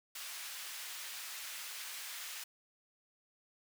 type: high-pass noise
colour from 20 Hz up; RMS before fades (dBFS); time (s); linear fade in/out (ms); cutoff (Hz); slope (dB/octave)
pink; -45; 0.15-2.44; 5; 1800; 12
effects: none